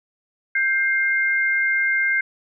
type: tone pair together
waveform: sine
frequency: 1576 / 2113 Hz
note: G6 / C7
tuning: +9 / +16 cents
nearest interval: perfect fourth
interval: 507 cents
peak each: -20 dBFS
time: 0.55-2.21 s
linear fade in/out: 5 ms
effects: none